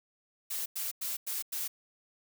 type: noise bursts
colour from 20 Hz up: blue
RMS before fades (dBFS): -35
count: 5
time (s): 0.5-1.68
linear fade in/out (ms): 10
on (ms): 160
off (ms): 95
effects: none